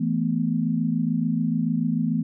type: chord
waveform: sine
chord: E suspended fourth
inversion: none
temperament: equal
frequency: 164.81 / 220 / 246.9 Hz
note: E3 / A3 / B3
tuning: 0 / 0 / 0 cents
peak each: -25 dBFS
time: 0-2.23 s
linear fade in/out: 10 ms
effects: none